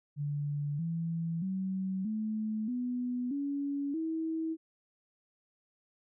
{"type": "tone with pitch steps", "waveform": "sine", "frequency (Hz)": [145.3, 165.94, 189.52, 216.5, 247.2, 282.3, 322.4], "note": ["D3", "E3", "F#3", "A3", "B3", "C#4", "E4"], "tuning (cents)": [-18, 12, 42, -28, 2, 32, -38], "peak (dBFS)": -31, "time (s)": [0.16, 4.57], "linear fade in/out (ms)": 50, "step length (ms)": 630, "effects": []}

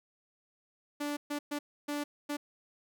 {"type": "tone bursts at uneven times", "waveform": "sawtooth", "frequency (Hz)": 291.8, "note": "D4", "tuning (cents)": -11, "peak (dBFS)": -29, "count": 5, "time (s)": [[1, 1.17], [1.3, 1.39], [1.51, 1.59], [1.88, 2.04], [2.29, 2.37]], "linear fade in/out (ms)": 10, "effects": []}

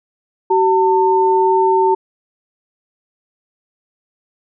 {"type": "tone pair together", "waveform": "sine", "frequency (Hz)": [379.7, 900.5], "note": ["F#4", "A5"], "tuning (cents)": [45, 40], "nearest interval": "octave + minor third", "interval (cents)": 1495, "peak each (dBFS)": -13, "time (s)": [0.5, 1.95], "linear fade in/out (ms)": 10, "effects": []}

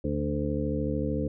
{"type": "harmonic tone with a mistuned harmonic", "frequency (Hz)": 73.42, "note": "D2", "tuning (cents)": 0, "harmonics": [1, 2, 3, 4, 6, 7], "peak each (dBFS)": [-33, -33, -33, -32, -35, -34], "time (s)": [0.04, 1.28], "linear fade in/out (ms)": 5, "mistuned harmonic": 1, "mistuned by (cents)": 50, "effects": []}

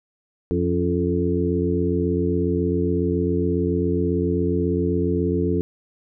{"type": "harmonic tone with a mistuned harmonic", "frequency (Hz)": 87.31, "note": "F2", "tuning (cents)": 0, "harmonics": [1, 2, 3, 4, 5], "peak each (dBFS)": [-25, -25, -25, -25, -25], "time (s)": [0.51, 5.61], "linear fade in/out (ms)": 0, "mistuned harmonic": 3, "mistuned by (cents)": 70, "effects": []}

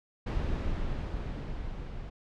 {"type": "noise with level ramp", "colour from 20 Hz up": "brown", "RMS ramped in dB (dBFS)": [-29, -40], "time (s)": [0.26, 2.1], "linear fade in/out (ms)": 10, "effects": ["low-pass 4000 Hz 12 dB/octave"]}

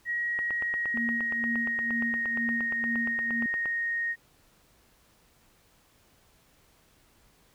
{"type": "tone with pitch glide", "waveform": "sine", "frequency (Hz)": [1900, 1862], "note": ["A#6", "A#6"], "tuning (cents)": [33, -2], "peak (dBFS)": -27, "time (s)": [0.05, 4.16], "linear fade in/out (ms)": 50, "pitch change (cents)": -35, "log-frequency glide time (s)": [0.24, 2.49]}
{"type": "click train", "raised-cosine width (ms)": 0.5, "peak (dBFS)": -23, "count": 29, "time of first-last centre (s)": [0.39, 3.657], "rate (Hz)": 8.57}
{"type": "tone with tremolo", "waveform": "sine", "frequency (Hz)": 232.8, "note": "A#3", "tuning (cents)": -2, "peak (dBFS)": -29, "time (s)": [0.94, 3.46], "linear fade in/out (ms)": 2, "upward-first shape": "sine", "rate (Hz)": 2.1, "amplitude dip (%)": 80}
{"effects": ["pink hiss -63 dBFS RMS until 7.54 s"]}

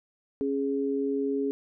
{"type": "tone pair together", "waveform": "sine", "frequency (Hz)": [274.8, 415.6], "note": ["C#4", "G#4"], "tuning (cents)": [-15, 1], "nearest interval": "perfect fifth", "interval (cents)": 716, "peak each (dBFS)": -28, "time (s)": [0.41, 1.51], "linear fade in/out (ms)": 0, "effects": []}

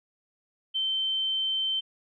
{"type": "tone", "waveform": "sine", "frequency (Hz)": 3100, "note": "G7", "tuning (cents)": -20, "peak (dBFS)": -25, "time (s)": [0.74, 1.81], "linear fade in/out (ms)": 20, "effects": []}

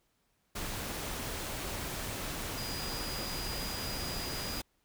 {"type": "tone in noise", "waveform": "sine", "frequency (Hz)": 4900, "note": "D#8", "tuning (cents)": -27, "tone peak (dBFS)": -41, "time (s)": [2.57, 4.61], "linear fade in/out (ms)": 10, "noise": "pink", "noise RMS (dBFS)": -38, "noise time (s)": [0.55, 4.62], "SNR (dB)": -6, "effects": ["pink hiss -75 dBFS RMS until 4.84 s"]}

